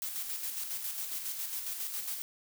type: noise with tremolo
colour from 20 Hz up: blue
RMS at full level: -36 dBFS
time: 0.02-2.22 s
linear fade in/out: 0 ms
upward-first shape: square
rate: 7.3 Hz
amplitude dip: 40%
effects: none